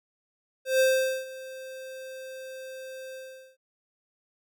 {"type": "tone with ADSR envelope", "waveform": "square", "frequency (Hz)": 523.3, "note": "C5", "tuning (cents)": 0, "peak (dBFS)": -19, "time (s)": [0.65, 3.57], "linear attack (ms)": 150, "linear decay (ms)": 450, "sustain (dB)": -20, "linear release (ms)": 420, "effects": []}